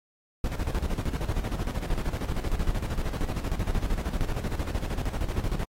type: noise with tremolo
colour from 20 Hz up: brown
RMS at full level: -26 dBFS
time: 0.44-5.64 s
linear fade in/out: 2 ms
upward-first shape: square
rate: 13 Hz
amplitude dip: 65%
effects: AAC 48 kbps